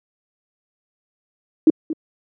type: tone with echo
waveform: sine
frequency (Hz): 315.6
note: D#4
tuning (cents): +25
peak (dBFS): -6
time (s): 1.67-1.7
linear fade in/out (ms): 2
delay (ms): 230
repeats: 1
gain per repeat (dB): -14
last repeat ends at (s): 1.93
effects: high-pass 200 Hz 12 dB/octave